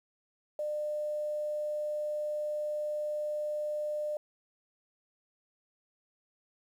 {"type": "tone with quantisation", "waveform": "sine", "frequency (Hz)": 600, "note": "D5", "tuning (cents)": 37, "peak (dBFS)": -31, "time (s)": [0.59, 4.17], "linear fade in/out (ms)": 2, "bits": 10, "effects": []}